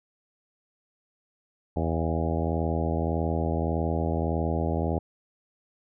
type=harmonic tone with a mistuned harmonic; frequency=81.7 Hz; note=E2; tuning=15 cents flat; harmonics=1 / 2 / 3 / 4 / 5 / 6 / 7 / 8 / 9 / 10; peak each=-28 / -31 / -33 / -34 / -35 / -36 / -36 / -37 / -38 / -38 dBFS; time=1.76-4.99 s; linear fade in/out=5 ms; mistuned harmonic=9; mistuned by=-31 cents; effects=none